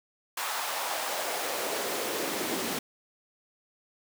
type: noise with high-pass filter sweep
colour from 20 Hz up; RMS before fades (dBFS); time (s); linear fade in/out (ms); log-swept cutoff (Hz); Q
pink; -32; 0.37-2.79; 5; 980 to 250; 1.8
effects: none